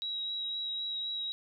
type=tone with vibrato; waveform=sine; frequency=3852 Hz; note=B7; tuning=44 cents flat; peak=-33 dBFS; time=0.02-1.32 s; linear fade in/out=0 ms; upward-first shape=sine; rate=3.9 Hz; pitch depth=12 cents each way; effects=none